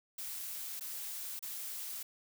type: noise with dropouts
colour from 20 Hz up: blue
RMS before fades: -42 dBFS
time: 0.18-2.03 s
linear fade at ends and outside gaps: 5 ms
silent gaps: 0.797-0.808 / 1.393-1.425 s
effects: none